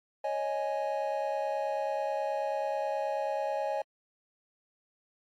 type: chord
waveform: triangle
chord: C# suspended second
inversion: none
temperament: just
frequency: 554.4 / 623.7 / 831.5 Hz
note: C#5 / D#5 / G#5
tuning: 0 / +4 / +2 cents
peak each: -32 dBFS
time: 0.24-3.82 s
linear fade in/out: 5 ms
effects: AAC 64 kbps